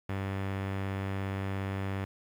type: tone with low-pass filter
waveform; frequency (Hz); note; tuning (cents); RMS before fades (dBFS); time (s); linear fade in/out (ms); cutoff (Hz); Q
sawtooth; 97.2; G2; -14; -34; 0.09-2.05; 5; 2300; 1.3
effects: 9-bit